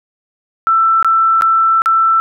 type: tone with dropouts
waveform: sine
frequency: 1332 Hz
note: E6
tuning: 18 cents sharp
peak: -8 dBFS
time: 0.67-2.2 s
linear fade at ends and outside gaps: 0 ms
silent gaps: 1.027-1.046 / 1.411-1.421 / 1.819-1.859 s
effects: none

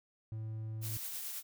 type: tone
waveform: triangle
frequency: 110 Hz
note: A2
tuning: in tune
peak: -36 dBFS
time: 0.32-0.97 s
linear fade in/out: 0 ms
type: noise with tremolo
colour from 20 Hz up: blue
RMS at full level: -40 dBFS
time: 0.81-1.43 s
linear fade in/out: 50 ms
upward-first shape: triangle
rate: 9.2 Hz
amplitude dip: 35%
effects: none

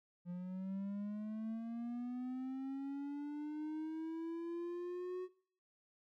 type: linear sweep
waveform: triangle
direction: up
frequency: 174.61 to 370 Hz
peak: -38 dBFS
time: 0.25-5.29 s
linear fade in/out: 50 ms
effects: noise-tail reverb RT60 0.5 s tail -18 dB re dry

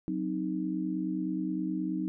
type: chord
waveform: sine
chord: C diminished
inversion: second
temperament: equal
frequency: 185 / 261.6 / 311.1 Hz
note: Gb3 / C4 / Eb4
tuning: 0 / 0 / 0 cents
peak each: -34 / -36 / -32 dBFS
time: 0.08-2.08 s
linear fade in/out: 0 ms
effects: none

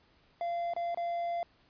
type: tone with dropouts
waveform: triangle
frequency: 688 Hz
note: F5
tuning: 26 cents flat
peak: -29 dBFS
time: 0.41-1.43 s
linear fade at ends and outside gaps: 1 ms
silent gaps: 0.736-0.764 / 0.946-0.973 s
effects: pink hiss -66 dBFS RMS until 1.69 s + resampled to 11025 Hz

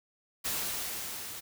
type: noise with level ramp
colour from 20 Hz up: white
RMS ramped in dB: -32 to -42 dBFS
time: 0.44-1.41 s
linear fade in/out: 20 ms
effects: none

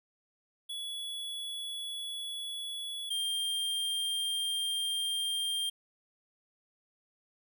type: tone pair in turn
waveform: square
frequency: 3391 / 3193 Hz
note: G#7 / G7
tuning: +35 / +31 cents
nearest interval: minor second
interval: 104 cents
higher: first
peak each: -37 / -31 dBFS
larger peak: second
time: 0.69-3.1 / 3.1-5.7 s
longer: second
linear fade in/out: 10 ms
effects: none

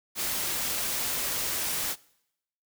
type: noise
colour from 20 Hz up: white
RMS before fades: -30 dBFS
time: 0.15-1.96 s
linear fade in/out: 50 ms
effects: noise-tail reverb RT60 0.8 s tail -23 dB re dry

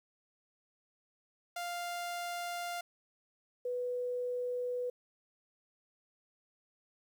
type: tone pair in turn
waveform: sawtooth / sine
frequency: 698.5 / 493.9 Hz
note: F5 / B4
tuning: 0 / 0 cents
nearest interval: tritone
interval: 600 cents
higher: first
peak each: -33 / -33 dBFS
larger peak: neither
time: 1.56-2.81 / 3.65-4.9 s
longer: neither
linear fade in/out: 5 ms
effects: 11-bit

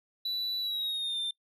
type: tone with pitch glide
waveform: triangle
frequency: 3958 to 3588 Hz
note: B7 to A7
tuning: +3 to +33 cents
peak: -29 dBFS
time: 0.25-1.31 s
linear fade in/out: 5 ms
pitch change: -170 cents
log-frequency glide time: 0.6-1.2 s
effects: noise-tail reverb RT60 0.1 s tail -21 dB re dry

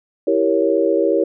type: chord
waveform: sine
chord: E diminished seventh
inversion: none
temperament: equal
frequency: 329.6 / 392 / 466.2 / 554.4 Hz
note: E4 / G4 / Bb4 / Db5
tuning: 0 / 0 / 0 / 0 cents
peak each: -19 dBFS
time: 0.27-1.24 s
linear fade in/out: 5 ms
effects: none

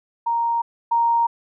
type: tone pair in turn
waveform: sine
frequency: 932.3 / 932.3 Hz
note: A#5 / A#5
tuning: 0 / 0 cents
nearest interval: unison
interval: 0 cents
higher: neither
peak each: -18 / -15 dBFS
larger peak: second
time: 0.26-0.62 / 0.91-1.27 s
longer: neither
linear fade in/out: 10 ms
effects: none

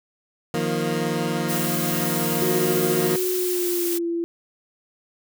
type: chord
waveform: 20% pulse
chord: Eb suspended second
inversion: none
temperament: equal with one note detuned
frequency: 155.56 / 176.34 / 233.1 Hz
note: Eb3 / F3 / Bb3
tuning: 0 / +17 / 0 cents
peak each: -22 dBFS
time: 0.54-3.16 s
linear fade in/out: 2 ms
type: noise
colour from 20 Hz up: blue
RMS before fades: -28 dBFS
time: 1.48-3.99 s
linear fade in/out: 20 ms
type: tone with pitch glide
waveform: sine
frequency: 367 to 338.5 Hz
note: F#4 to E4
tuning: -14 to +46 cents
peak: -22 dBFS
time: 2.42-4.24 s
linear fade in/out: 0 ms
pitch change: -140 cents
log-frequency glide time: 3.33-4.07 s
effects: none

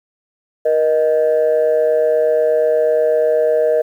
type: tone pair together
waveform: sine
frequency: 474.2 / 622.3 Hz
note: A#4 / D#5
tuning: +30 / 0 cents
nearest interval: perfect fourth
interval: 470 cents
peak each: -13 dBFS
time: 0.65-3.82 s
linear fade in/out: 10 ms
effects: tanh soft clip ceiling -7 dBFS + 8-bit

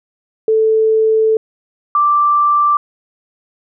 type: tone pair in turn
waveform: sine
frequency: 440 / 1174.7 Hz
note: A4 / D6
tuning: 0 / 0 cents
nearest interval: octave + perfect fourth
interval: 1700 cents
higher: second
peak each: -9 dBFS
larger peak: neither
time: 0.48-1.37 / 1.95-2.77 s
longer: first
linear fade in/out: 2 ms
effects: none

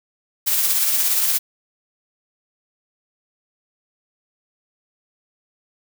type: noise with tremolo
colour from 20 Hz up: blue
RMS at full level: -17 dBFS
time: 0.46-1.39 s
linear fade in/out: 20 ms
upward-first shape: triangle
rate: 17 Hz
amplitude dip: 40%
effects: none

